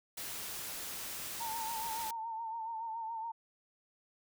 white noise, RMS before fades -42 dBFS, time 0.17-2.11 s, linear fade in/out 5 ms
sine tone with vibrato, 904 Hz, A5, 47 cents sharp, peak -37 dBFS, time 1.4-3.32 s, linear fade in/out 10 ms, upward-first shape sine, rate 7.1 Hz, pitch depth 52 cents each way
effects none

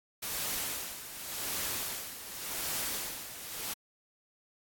white noise with tremolo, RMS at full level -34 dBFS, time 0.22-3.74 s, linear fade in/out 10 ms, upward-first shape sine, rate 0.88 Hz, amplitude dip 70%, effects AAC 64 kbps

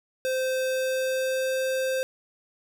square tone with pitch glide, 519 to 523.2 Hz, C5 to C5, -14 to 0 cents, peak -25 dBFS, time 0.25-2.03 s, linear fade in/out 0 ms, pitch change +14 cents, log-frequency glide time 0.63-1.63 s, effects none

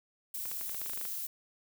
violet noise, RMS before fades -38 dBFS, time 0.34-1.27 s, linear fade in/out 5 ms
clicks, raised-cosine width 0.3 ms, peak -29 dBFS, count 12, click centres 0.456 / 0.515 / 0.612 / 0.695 / 0.747 / 0.816 / 0.861 / 0.897 / 0.934 / 0.975 / 1.013 / 1.053 s
effects none

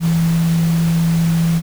sine tone in noise, 166 Hz, E3, 12 cents sharp, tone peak -12 dBFS, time 0-1.62 s, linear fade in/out 50 ms, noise pink, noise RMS -29 dBFS, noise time 0-1.62 s, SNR +14 dB, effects none

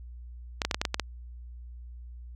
clicks, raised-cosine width 0.2 ms, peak -9 dBFS, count 8, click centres 0.618 / 0.65 / 0.712 / 0.745 / 0.815 / 0.852 / 0.944 / 0.997 s, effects added 60 Hz sine -41 dBFS peak until 2.35 s

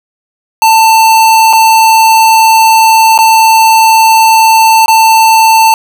square tone with dropouts, 891 Hz, A5, 22 cents sharp, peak -3 dBFS, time 0.62-5.74 s, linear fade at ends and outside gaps 1 ms, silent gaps 1.529-1.533 / 3.178-3.188 / 4.86-4.881 s, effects none

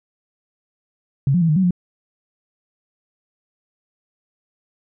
sine tone with pitch steps, 136.8 / 177.5 / 164.9 / 152.1 / 188.9 / 177.8 Hz, C#3 / F3 / E3 / D#3 / F#3 / F3, -23 / +28 / +1 / -39 / +36 / +31 cents, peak -13 dBFS, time 1.27-1.708 s, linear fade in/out 2 ms, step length 73 ms, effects none

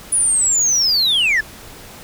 sine linear sweep, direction down, 9940 to 1661.2 Hz, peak -10 dBFS, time 0.12-1.41 s, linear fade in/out 10 ms, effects tanh soft clip ceiling -12 dBFS + pink hiss -38 dBFS RMS until 2.03 s

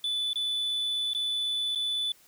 sine tone with dropouts, 3484 Hz, A7, 18 cents flat, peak -24 dBFS, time 0.04-2.12 s, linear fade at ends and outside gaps 2 ms, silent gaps 0.332-0.357 / 1.134-1.148 / 1.75-1.757 s, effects tanh soft clip ceiling -26 dBFS + white hiss -59 dBFS RMS until 2.27 s

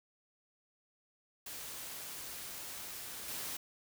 white noise with level steps, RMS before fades -45 / -41 dBFS, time 1.46-3.57 s, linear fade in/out 5 ms, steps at 3.28 s, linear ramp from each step 2 ms, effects none

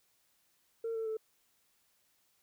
sine tone with pitch steps, 456 / 447.4 / 438.9 Hz, A#4 / A4 / A4, -38 / +29 / -4 cents, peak -32 dBFS, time 0.84-1.17 s, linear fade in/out 5 ms, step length 110 ms, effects tanh soft clip ceiling -31 dBFS + white hiss -73 dBFS RMS until 2.42 s

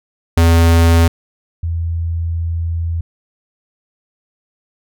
square / sine tone pair in turn, 83.5 / 83.5 Hz, E2 / E2, +23 / +23 cents, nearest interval unison, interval 0 cents, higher neither, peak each -8 / -16 dBFS, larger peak first, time 0.37-1.08 / 1.63-3.01 s, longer second, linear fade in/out 5 ms, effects none

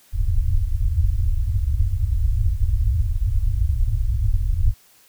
pink low-pass noise, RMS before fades -19 dBFS, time 0.12-4.74 s, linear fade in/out 50 ms, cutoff 110 Hz, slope 96 dB/octave, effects white hiss -54 dBFS RMS until 5.08 s

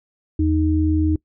sine tone pair together, 81.96 / 310.5 Hz, E2 / D#4, -9 / -3 cents, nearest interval octave + major seventh, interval 2306 cents, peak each -18 dBFS, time 0.39-1.16 s, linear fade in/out 5 ms, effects noise-tail reverb RT60 0.1 s tail -22 dB re dry

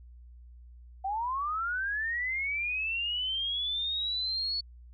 sine linear sweep, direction up, 750 to 4435 Hz, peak -29 dBFS, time 1.04-4.61 s, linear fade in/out 10 ms, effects added 60 Hz sine -48 dBFS peak until 4.93 s

